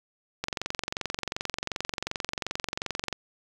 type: click train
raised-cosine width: 0.2 ms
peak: -12 dBFS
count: 62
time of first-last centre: 0.44-3.127 s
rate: 22.7 Hz
effects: 7-bit